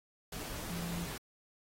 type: tone in noise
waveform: sine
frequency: 171.6 Hz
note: F3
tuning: 30 cents flat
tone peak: -37 dBFS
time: 0.7-1.06 s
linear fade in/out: 5 ms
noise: pink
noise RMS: -43 dBFS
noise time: 0.32-1.18 s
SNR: +3 dB
effects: AAC 48 kbps